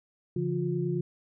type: tone cluster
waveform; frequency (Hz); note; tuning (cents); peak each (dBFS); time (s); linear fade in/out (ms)
sine; 141.2 / 170.8 / 355.8; C#3 / F3 / F4; +32 / -38 / +32; -31; 0.36-1.01; 5
effects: none